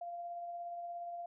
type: tone with tremolo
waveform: sine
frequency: 693 Hz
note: F5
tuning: 14 cents flat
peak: -39 dBFS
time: 0.01-1.26 s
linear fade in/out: 5 ms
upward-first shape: triangle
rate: 17 Hz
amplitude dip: 30%
effects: none